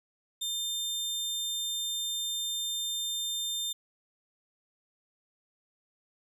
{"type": "tone", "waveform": "sawtooth", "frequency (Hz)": 3600, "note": "A7", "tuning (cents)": 39, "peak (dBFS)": -28, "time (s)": [0.41, 3.73], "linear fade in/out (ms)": 10, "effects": []}